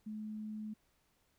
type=tone; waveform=sine; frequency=214.5 Hz; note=A3; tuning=44 cents flat; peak=-40 dBFS; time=0.06-0.74 s; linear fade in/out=10 ms; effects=pink hiss -75 dBFS RMS until 1.38 s